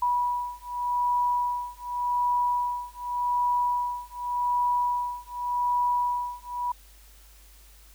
sine beating tone pair, 976 / 976.86 Hz, B5 / B5, -21 / -19 cents, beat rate 0.86 Hz, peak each -27 dBFS, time 0.02-6.72 s, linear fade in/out 5 ms, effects added 50 Hz sine -51 dBFS peak until 7.94 s + white hiss -56 dBFS RMS until 7.94 s

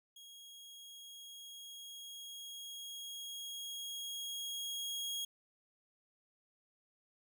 sawtooth tone with level ramp, 3288 Hz, G#7, 18 cents flat, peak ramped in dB -50 to -34 dBFS, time 0.16-5.25 s, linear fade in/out 5 ms, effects none

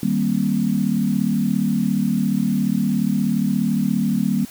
sine chord, C minor seventh, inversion first, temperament equal with one note detuned, 155.56 / 196 / 233.1 / 267.6 Hz, Eb3 / G3 / Bb3 / C4, 0 / 0 / 0 / +39 cents, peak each -26 / -20 / -21 / -26 dBFS, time 0.03-4.45 s, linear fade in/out 2 ms, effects white hiss -41 dBFS RMS until 4.5 s

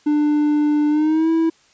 triangle tone with pitch glide, 297.5 to 326.3 Hz, D4 to E4, +22 to -18 cents, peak -12 dBFS, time 0.06-1.5 s, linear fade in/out 10 ms, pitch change +160 cents, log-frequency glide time 0.89-1.3 s, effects white hiss -55 dBFS RMS until 1.73 s + resampled to 16000 Hz

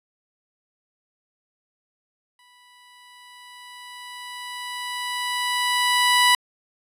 15% pulse tone with exponential growth, 985 Hz, B5, 5 cents flat, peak -7 dBFS, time 2.39-6.35 s, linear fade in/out 2 ms, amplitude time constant 860 ms, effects resampled to 32000 Hz

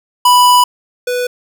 square tone pair in turn, 987.8 / 493.9 Hz, B5 / B4, 0 / 0 cents, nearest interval octave, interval 1200 cents, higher first, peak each -6 / -15 dBFS, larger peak first, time 0.25-0.64 / 1.07-1.27 s, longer first, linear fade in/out 5 ms, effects none

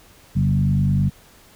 sine tone with frequency modulation, 138.4 Hz, C#3, 2 cents flat, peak -15 dBFS, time 0.35-1.1 s, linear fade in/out 20 ms, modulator 49.6 Hz, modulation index 1.2, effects pink hiss -50 dBFS RMS until 1.55 s

